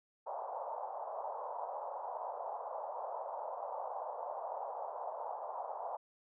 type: band-pass noise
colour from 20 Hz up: white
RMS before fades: -42 dBFS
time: 0.26-5.97 s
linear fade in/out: 10 ms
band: 540 to 970 Hz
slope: 48 dB/octave
effects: none